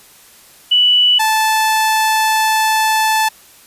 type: tone pair in turn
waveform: sine / sawtooth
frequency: 2960 / 874.9 Hz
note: F#7 / A5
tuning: 0 / -10 cents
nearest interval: octave + major sixth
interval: 2110 cents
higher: first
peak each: -8 dBFS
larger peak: neither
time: 0.71-1.19 / 1.19-3.29 s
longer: second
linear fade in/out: 10 ms
effects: white hiss -44 dBFS RMS until 3.66 s + resampled to 32000 Hz